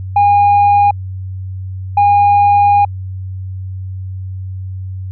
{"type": "tone pair in turn", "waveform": "sine", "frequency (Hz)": [815, 815], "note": ["G#5", "G#5"], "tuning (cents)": [-33, -33], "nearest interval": "unison", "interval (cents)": 0, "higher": "neither", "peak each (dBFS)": -4, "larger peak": "neither", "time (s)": [[0.16, 0.91], [1.97, 2.85]], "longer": "second", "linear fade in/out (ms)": 5, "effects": ["tanh soft clip ceiling -5 dBFS", "added 94 Hz sine -21 dBFS peak until 5.11 s"]}